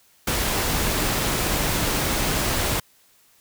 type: noise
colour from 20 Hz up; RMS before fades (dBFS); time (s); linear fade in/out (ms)
pink; -23; 0.27-2.8; 5
effects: white hiss -58 dBFS RMS until 3.4 s

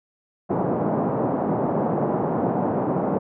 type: band-pass noise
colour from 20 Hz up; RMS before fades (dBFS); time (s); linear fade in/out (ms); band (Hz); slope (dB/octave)
pink; -23; 0.49-3.19; 20; 150 to 910; 24
effects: none

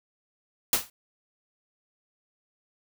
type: noise with exponential decay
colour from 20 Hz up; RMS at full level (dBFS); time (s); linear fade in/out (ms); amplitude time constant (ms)
white; -18; 0.73-0.9; 2; 35
effects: none

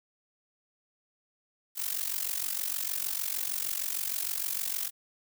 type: noise with amplitude modulation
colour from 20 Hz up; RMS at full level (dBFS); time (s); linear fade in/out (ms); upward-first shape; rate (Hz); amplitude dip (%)
blue; -29; 1.75-4.91; 50; sine; 46.5; 85
effects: none

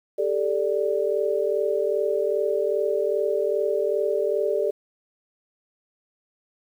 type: chord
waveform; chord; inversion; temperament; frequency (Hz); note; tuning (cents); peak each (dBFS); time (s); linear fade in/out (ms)
sine; G suspended second; none; equal with one note detuned; 397.5 / 440 / 587.3; G4 / A4 / D5; +24 / 0 / 0; -25; 0.18-4.71; 10
effects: 9-bit

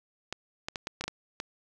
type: clicks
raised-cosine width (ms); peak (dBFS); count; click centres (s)
0.2; -16; 8; 0.326 / 0.685 / 0.758 / 0.871 / 1.01 / 1.04 / 1.08 / 1.401
effects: none

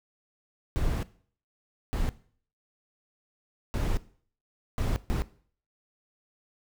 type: noise bursts at uneven times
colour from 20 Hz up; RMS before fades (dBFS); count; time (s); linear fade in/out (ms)
brown; -27; 5; 0.76-1.03 / 1.93-2.09 / 3.74-3.97 / 4.78-4.96 / 5.1-5.22; 0
effects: noise-tail reverb RT60 0.5 s tail -18 dB re dry

